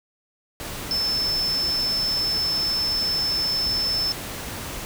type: tone in noise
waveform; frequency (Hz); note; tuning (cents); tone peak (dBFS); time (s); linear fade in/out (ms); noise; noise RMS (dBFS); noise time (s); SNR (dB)
sine; 5274; E8; 0; -21; 0.91-4.12; 0; pink; -33; 0.6-4.85; +9
effects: none